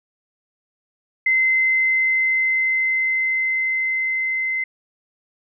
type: tone with level ramp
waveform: sine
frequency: 2063 Hz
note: C7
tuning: 25 cents flat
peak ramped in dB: -14 to -20 dBFS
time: 1.26-4.64 s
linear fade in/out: 5 ms
effects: none